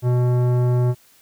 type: tone with tanh clipping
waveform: sine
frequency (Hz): 123.47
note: B2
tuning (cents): 0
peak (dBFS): -17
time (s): 0.02-0.95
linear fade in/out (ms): 50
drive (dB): 15
effects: white hiss -54 dBFS RMS until 1.21 s